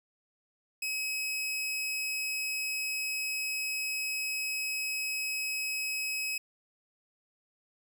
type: tone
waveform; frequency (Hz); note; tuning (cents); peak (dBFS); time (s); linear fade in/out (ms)
sawtooth; 2550; D#7; +42; -28; 0.82-6.38; 5
effects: none

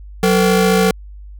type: ring-modulated tone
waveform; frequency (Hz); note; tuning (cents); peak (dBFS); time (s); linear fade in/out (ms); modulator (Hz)
35% pulse; 316.4; D#4; +29; -6; 0.23-0.91; 2; 131
effects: added 50 Hz sine -32 dBFS peak until 1.39 s

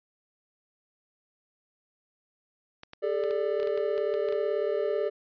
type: clicks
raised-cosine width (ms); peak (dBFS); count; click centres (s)
0.2; -25; 12; 2.834 / 2.934 / 3.238 / 3.309 / 3.6 / 3.63 / 3.673 / 3.776 / 3.979 / 4.14 / 4.287 / 4.325
type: chord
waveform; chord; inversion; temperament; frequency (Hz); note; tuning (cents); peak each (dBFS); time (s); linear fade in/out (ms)
triangle; G suspended second; none; equal with one note detuned; 401.9 / 440 / 587.3; G4 / A4 / D5; +43 / 0 / 0; -28; 3.02-5.1; 20
effects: resampled to 11025 Hz

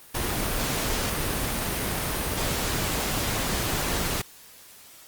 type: noise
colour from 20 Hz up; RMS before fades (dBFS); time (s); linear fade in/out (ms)
pink; -27; 0.14-4.22; 10
effects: white hiss -49 dBFS RMS until 5.07 s + Opus 32 kbps

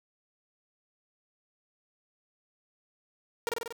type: tone with echo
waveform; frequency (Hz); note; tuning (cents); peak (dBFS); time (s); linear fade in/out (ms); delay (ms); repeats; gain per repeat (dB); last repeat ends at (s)
sawtooth; 466.2; A#4; 0; -24; 3.47-3.49; 0; 47; 5; -2; 3.725
effects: none

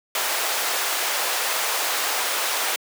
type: high-pass noise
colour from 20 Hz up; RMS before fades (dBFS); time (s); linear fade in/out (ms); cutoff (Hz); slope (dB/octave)
pink; -24; 0.15-2.76; 2; 620; 12
effects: high-pass 400 Hz 12 dB/octave

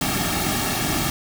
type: noise with comb filter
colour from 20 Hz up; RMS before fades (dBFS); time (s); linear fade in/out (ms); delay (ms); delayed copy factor
pink; -23; 0.01-1.1; 2; 2; -0.75
effects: none

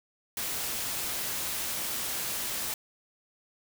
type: noise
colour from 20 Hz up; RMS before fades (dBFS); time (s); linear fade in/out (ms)
white; -33; 0.37-2.74; 2
effects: none

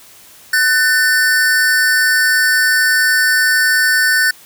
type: tone pair together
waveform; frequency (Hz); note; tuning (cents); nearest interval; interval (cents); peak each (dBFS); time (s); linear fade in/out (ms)
square; 1500 / 1789.3; F#6 / A6; +23 / +29; minor third; 306; -14; 0.53-4.31; 5
effects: white hiss -42 dBFS RMS until 4.45 s

